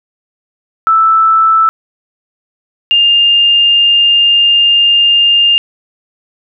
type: tone pair in turn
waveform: sine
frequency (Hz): 1318.5 / 2809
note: E6 / F7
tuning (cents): 0 / +9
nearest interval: octave + minor second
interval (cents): 1309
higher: second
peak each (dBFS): -5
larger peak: neither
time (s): 0.87-1.69 / 2.91-5.58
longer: second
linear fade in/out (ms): 0
effects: none